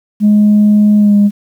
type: tone with pitch glide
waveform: sine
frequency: 209.2 to 204.4 Hz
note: G#3 to G#3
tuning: +13 to -27 cents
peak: -3 dBFS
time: 0.2-1.31 s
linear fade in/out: 50 ms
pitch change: -40 cents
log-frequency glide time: 0.97-1.15 s
effects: tanh soft clip ceiling -2 dBFS + 7-bit